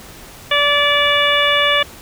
harmonic tone, 579 Hz, D5, 25 cents flat, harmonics 1 / 2 / 3 / 4 / 5 / 6, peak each -19 / -19 / -19 / -19 / -19 / -19 dBFS, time 0.51-1.83 s, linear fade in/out 5 ms, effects pink hiss -38 dBFS RMS until 2.01 s

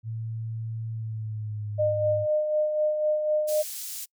sine tone with pitch glide, 112.5 to 104.36 Hz, A2 to G#2, +39 to +9 cents, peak -30 dBFS, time 0.03-2.27 s, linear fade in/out 50 ms, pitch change -130 cents, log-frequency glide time 0.91-1.72 s
sine tone with tremolo, 609 Hz, D#5, 37 cents flat, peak -20 dBFS, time 1.78-3.63 s, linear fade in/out 20 ms, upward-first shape sine, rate 4 Hz, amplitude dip 45%
pink high-pass noise, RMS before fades -36 dBFS, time 3.47-4.06 s, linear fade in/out 20 ms, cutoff 6500 Hz, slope 12 dB/octave
effects noise-tail reverb RT60 0.1 s tail -26 dB re dry

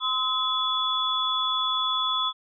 sine tone cluster, 1031 / 1281 / 3425 Hz, C6 / E6 / A7, -26 / -50 / -47 cents, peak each -29 / -29 / -25 dBFS, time 0-2.33 s, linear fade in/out 50 ms, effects none

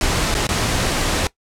pink noise with dropouts, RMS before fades -19 dBFS, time 0.01-1.27 s, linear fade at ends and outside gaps 1 ms, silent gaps 0.342-0.35 / 0.469-0.49 s, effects noise-tail reverb RT60 0.1 s tail -19 dB re dry + low-pass 9000 Hz 12 dB/octave

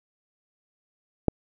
click, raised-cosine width 2 ms, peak -6 dBFS, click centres 1.283 s, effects none

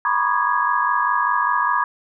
sine tone cluster, 959 / 1004 / 1118 / 1213 / 1658 Hz, A#5 / B5 / C#6 / D#6 / G#6, +49 / +28 / +14 / -44 / -3 cents, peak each -23 dBFS, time 0.05-1.84 s, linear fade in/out 2 ms, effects none

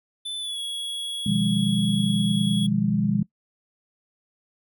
square tone with pitch glide, 3514 to 3344 Hz, A7 to G#7, -3 to +11 cents, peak -29 dBFS, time 0.25-2.67 s, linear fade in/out 10 ms, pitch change -86 cents, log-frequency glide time 0.39-0.59 s
sine chord, F half-diminished seventh, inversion second, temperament equal with one note detuned, 123.47 / 155.56 / 174.61 / 204.1 Hz, Cb3 / Eb3 / F3 / Ab3, 0 / 0 / 0 / -30 cents, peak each -28 / -28 / -26 / -22 dBFS, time 1.26-3.23 s, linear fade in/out 5 ms
effects noise-tail reverb RT60 0.1 s tail -20 dB re dry

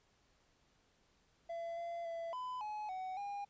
triangle tone with pitch steps, 674 / 682 / 669 / 1006 / 847 / 749 / 809 Hz, E5 / F5 / E5 / B5 / G#5 / F#5 / G#5, +38 / -41 / +25 / +32 / +34 / +21 / -46 cents, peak -38 dBFS, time 1.49-3.45 s, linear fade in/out 10 ms, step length 280 ms, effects pink hiss -73 dBFS RMS until 3.49 s + resampled to 16000 Hz

